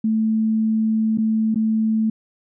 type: tone with dropouts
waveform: sine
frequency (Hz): 220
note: A3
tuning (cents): 0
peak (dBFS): -16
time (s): 0.04-2.1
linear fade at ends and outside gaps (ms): 5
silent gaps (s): 1.175-1.183 / 1.545-1.557
effects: none